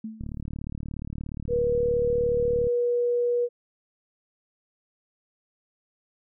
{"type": "tone with exponential decay", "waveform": "sine", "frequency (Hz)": 220, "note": "A3", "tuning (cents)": 0, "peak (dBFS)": -29, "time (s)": [0.04, 0.41], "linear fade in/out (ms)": 5, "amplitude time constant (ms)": 79}
{"type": "click train", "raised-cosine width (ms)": 5, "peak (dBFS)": -22, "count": 92, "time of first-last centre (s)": [0.21, 2.669], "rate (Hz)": 37}
{"type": "tone", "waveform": "sine", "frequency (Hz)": 482.4, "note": "B4", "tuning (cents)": -41, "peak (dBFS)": -21, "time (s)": [1.48, 3.49], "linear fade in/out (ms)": 50}
{"effects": []}